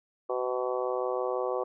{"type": "harmonic tone", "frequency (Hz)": 125.9, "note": "B2", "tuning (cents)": 34, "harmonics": [3, 4, 5, 6, 7, 8, 9], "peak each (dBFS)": [-33, -31, -36, -38, -41, -42, -38], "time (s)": [0.29, 1.64], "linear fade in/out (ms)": 10, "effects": []}